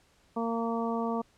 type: harmonic tone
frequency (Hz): 230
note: A#3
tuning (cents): -23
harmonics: 1 / 2 / 3 / 4 / 5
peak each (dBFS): -31 / -34 / -36 / -37 / -38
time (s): 0.36-1.22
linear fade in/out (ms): 10
effects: pink hiss -65 dBFS RMS until 1.37 s + low-pass 9000 Hz 12 dB/octave